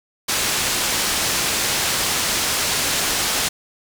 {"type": "low-pass noise", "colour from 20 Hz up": "white", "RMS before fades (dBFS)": -21, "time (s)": [0.28, 3.49], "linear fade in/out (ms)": 10, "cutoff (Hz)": 8100, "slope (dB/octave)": 12, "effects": []}